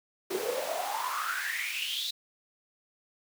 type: noise with high-pass filter sweep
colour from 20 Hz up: pink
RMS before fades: -33 dBFS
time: 0.3-2.11 s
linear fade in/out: 10 ms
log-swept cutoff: 370 to 4000 Hz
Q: 9
effects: none